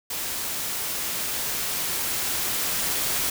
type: noise with level ramp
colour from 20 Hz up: white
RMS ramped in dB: -30 to -25 dBFS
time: 0.1-3.3 s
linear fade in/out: 5 ms
effects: none